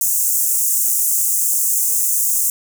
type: high-pass noise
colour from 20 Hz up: pink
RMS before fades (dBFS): -17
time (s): 0.01-2.5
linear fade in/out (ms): 2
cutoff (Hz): 6700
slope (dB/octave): 48
effects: none